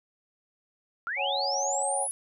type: linear sweep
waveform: sine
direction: up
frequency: 1318.5 to 10548 Hz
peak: -29 dBFS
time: 1.07-2.11 s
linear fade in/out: 0 ms
type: chord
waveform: sine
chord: C# suspended fourth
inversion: none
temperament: equal with one note detuned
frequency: 554.4 / 749.9 / 830.6 Hz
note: C#5 / F#5 / G#5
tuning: 0 / +23 / 0 cents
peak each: -32 dBFS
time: 1.16-2.08 s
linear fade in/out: 50 ms
effects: none